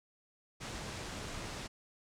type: low-pass noise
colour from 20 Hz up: pink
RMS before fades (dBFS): -43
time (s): 0.6-1.68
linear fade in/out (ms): 20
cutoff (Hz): 8200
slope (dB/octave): 24
effects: none